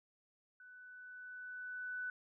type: tone with level ramp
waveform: sine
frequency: 1494 Hz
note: F#6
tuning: 16 cents sharp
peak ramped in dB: -55 to -38 dBFS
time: 0.6-2.1 s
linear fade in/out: 2 ms
effects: none